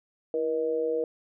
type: tone with amplitude modulation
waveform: sine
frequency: 476.7 Hz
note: A#4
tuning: 39 cents sharp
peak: -21 dBFS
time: 0.34-1.04 s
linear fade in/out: 2 ms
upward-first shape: sine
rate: 148 Hz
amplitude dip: 80%
effects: none